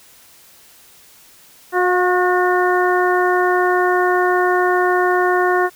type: harmonic tone with a mistuned harmonic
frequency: 362.7 Hz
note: F#4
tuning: 34 cents flat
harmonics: 1 / 2 / 3 / 4 / 5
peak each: -16 / -19 / -21 / -22 / -23 dBFS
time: 1.72-5.7 s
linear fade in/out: 50 ms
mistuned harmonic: 2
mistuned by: -19 cents
effects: white hiss -47 dBFS RMS until 5.75 s